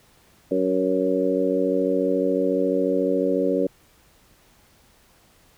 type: harmonic tone with a mistuned harmonic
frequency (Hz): 94.1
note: F#2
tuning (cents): +30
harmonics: 2 / 3 / 4 / 5 / 6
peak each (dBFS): -30 / -24 / -26 / -24 / -25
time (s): 0.51-3.67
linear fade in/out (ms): 5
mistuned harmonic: 6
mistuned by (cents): -25
effects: pink hiss -57 dBFS RMS until 5.57 s